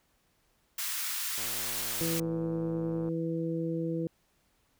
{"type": "high-pass noise", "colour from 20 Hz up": "white", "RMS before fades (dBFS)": -34, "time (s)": [0.78, 2.2], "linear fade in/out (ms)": 5, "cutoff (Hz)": 1100, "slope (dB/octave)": 24}
{"type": "click train", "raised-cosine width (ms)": 1, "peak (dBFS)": -33, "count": 194, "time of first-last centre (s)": [1.38, 3.088], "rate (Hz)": 113}
{"type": "harmonic tone", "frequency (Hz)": 164.7, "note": "E3", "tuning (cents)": -1, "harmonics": [1, 2, 3], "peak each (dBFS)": [-33, -33, -36], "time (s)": [2.01, 4.07], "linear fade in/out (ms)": 0}
{"effects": ["pink hiss -71 dBFS RMS until 4.79 s"]}